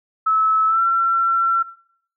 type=tone with pitch glide; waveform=sine; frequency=1300 to 1353.6 Hz; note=E6 to E6; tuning=-24 to +45 cents; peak=-14 dBFS; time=0.26-1.63 s; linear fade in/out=10 ms; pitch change=+69 cents; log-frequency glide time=0.67-0.81 s; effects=noise-tail reverb RT60 0.6 s tail -19 dB re dry